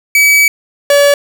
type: tone pair in turn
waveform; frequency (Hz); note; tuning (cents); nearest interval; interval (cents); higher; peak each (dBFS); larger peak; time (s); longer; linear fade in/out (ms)
45% pulse; 2284 / 571; D7 / D5; -49 / -49; 2 octaves; 2400; first; -5; neither; 0.15-0.48 / 0.9-1.14; first; 2
effects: none